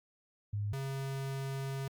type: tone pair in turn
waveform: sine / square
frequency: 103.1 / 135.74 Hz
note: G#2 / C#3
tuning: -12 / -36 cents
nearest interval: perfect fourth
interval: 476 cents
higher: second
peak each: -32 / -36 dBFS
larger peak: first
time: 0.53-0.73 / 0.73-1.88 s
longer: second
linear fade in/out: 5 ms
effects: Opus 48 kbps